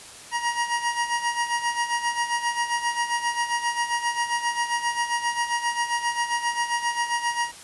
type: tone with tremolo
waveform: 25% pulse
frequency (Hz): 948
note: A#5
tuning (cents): +29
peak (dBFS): -17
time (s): 0.31-7.52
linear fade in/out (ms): 50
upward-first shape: sine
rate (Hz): 7.5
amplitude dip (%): 70
effects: white hiss -43 dBFS RMS until 7.63 s + resampled to 24000 Hz